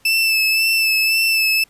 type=tone with vibrato; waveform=30% pulse; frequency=2637 Hz; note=E7; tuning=in tune; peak=-11 dBFS; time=0.05-1.64 s; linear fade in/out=5 ms; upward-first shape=sine; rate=1.9 Hz; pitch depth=25 cents each way; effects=pink hiss -55 dBFS RMS until 1.69 s + resampled to 32000 Hz